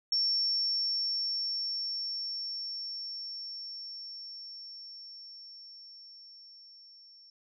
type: tone with level ramp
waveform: sine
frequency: 5450 Hz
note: F8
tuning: 43 cents flat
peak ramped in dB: -25 to -53 dBFS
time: 0.12-7.3 s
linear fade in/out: 2 ms
effects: none